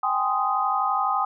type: chord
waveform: sine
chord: Ab major seventh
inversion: third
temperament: just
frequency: 778.7 / 830.6 / 1038.3 / 1245.9 Hz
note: G5 / Ab5 / C6 / Eb6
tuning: -12 / 0 / -14 / +2 cents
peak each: -26 / -28 / -28 / -24 dBFS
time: 0.03-1.25 s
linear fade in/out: 5 ms
effects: none